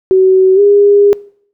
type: tone with pitch glide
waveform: sine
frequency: 377 to 406.4 Hz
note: F#4 to G#4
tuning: +32 to -38 cents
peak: -4 dBFS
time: 0.11-1.13 s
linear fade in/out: 0 ms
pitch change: +130 cents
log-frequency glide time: 0.55-0.6 s
effects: noise-tail reverb RT60 0.6 s tail -23 dB re dry